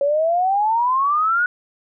sine exponential sweep, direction up, 553 to 1480 Hz, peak -15 dBFS, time 0.01-1.46 s, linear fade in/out 2 ms, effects none

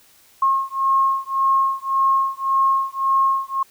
sine beating tone pair, 1078 / 1079.8 Hz, C#6 / C#6, -49 / -46 cents, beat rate 1.8 Hz, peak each -19 dBFS, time 0.42-3.63 s, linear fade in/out 5 ms, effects white hiss -53 dBFS RMS until 3.7 s

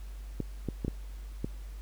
clicks, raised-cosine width 3 ms, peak -18 dBFS, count 5, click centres 0.403 / 0.687 / 0.848 / 0.881 / 1.445 s, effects added 49 Hz sine -39 dBFS peak until 1.81 s + pink hiss -58 dBFS RMS until 1.81 s

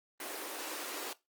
pink high-pass noise, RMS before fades -41 dBFS, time 0.2-1.13 s, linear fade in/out 2 ms, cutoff 290 Hz, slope 48 dB/octave, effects noise-tail reverb RT60 0.2 s tail -18 dB re dry + Opus 24 kbps

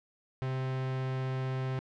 45% pulse tone, 130.81 Hz, C3, in tune, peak -31 dBFS, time 0.42-1.79 s, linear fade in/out 0 ms, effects low-pass 3000 Hz 12 dB/octave

